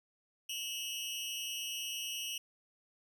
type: tone with amplitude modulation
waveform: sawtooth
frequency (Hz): 2881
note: F#7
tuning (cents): -47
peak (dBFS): -30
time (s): 0.49-2.38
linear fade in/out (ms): 5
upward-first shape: sine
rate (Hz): 249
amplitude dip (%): 100
effects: none